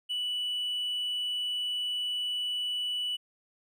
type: tone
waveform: triangle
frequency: 2960 Hz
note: F#7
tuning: in tune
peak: -27 dBFS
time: 0.09-3.17 s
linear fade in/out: 20 ms
effects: tanh soft clip ceiling -24 dBFS